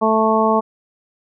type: harmonic tone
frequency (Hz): 220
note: A3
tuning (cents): 0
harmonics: 1 / 2 / 3 / 4 / 5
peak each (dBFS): -19 / -19 / -19 / -19 / -19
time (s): 0.01-0.61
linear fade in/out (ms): 20
effects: none